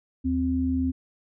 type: tone pair together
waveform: sine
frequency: 77.5 / 260.7 Hz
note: D#2 / C4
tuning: -6 / -6 cents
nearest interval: octave + major sixth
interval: 2100 cents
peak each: -28 / -23 dBFS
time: 0.24-0.92 s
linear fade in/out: 20 ms
effects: none